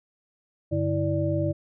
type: tone cluster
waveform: sine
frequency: 96.9 / 145.9 / 326.8 / 585 Hz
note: G2 / D3 / E4 / D5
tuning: -20 / -11 / -15 / -7 cents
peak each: -28 dBFS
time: 0.71-1.53 s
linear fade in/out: 20 ms
effects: none